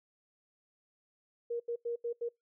sine tone bursts at uneven times, 471.6 Hz, A#4, 20 cents sharp, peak -32 dBFS, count 5, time 1.5-1.6 / 1.68-1.76 / 1.85-1.96 / 2.04-2.13 / 2.21-2.29 s, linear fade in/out 10 ms, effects noise-tail reverb RT60 0.2 s tail -26 dB re dry

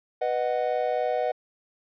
triangle chord, B major, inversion none, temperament just, 493.9 / 617.4 / 740.8 Hz, B4 / D#5 / F#5, 0 / -14 / +2 cents, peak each -26 dBFS, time 0.21-1.32 s, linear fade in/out 10 ms, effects resampled to 11025 Hz

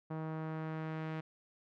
sawtooth tone with low-pass filter sweep, 158.3 Hz, D#3, 30 cents sharp, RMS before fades -40 dBFS, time 0.1-1.21 s, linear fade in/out 10 ms, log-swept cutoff 1100 to 2300 Hz, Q 1.1, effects none

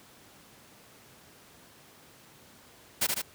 white noise with echo, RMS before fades -26 dBFS, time 3.01-3.07 s, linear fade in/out 10 ms, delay 75 ms, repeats 2, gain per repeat -3 dB, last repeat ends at 3.22 s, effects pink hiss -55 dBFS RMS until 3.34 s + high-pass 100 Hz 12 dB/octave

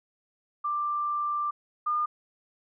sine tone pair in turn, 1182 / 1211.7 Hz, D6 / D#6, +11 / -46 cents, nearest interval unison, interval 43 cents, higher second, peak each -26 / -24 dBFS, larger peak second, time 0.64-1.51 / 1.86-2.06 s, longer first, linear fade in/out 10 ms, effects none

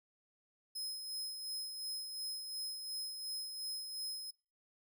sawtooth tone with tremolo, 5120 Hz, D#8, 49 cents sharp, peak -36 dBFS, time 0.75-4.31 s, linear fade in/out 10 ms, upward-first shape sine, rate 2.8 Hz, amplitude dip 45%, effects noise-tail reverb RT60 0.3 s tail -22 dB re dry

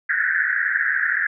pink band-pass noise, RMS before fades -21 dBFS, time 0.09-1.27 s, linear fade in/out 5 ms, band 1500 to 1900 Hz, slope 96 dB/octave, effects none

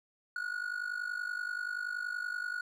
triangle tone with amplitude modulation, 1454 Hz, F#6, 31 cents flat, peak -29 dBFS, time 0.36-2.61 s, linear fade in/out 2 ms, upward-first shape sine, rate 50.5 Hz, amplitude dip 80%, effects none

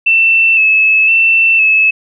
sine tone with vibrato, 2637 Hz, E7, in tune, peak -6 dBFS, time 0.06-1.91 s, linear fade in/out 10 ms, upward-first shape square, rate 0.98 Hz, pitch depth 26 cents each way, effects none

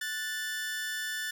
sawtooth tone pair together, 1480 / 1760 Hz, F#6 / A6, 0 / 0 cents, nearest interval minor third, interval 300 cents, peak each -36 / -30 dBFS, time 0.01-1.31 s, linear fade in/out 5 ms, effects 11-bit

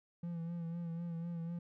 triangle tone with vibrato, 168.9 Hz, E3, 42 cents sharp, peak -36 dBFS, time 0.23-1.59 s, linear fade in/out 5 ms, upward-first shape sine, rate 4 Hz, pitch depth 39 cents each way, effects none

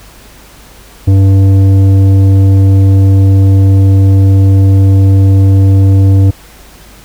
triangle tone with tanh clipping, 97 Hz, G2, 18 cents flat, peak -4 dBFS, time 1.07-6.31 s, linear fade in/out 10 ms, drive 14 dB, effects added 50 Hz sine -38 dBFS peak until 7.04 s + pink hiss -37 dBFS RMS until 7.04 s

